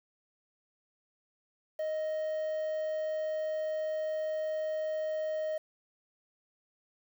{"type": "tone with quantisation", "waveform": "triangle", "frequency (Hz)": 622.3, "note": "D#5", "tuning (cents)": 0, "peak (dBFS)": -29, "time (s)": [1.79, 5.58], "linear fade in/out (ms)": 5, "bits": 9, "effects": []}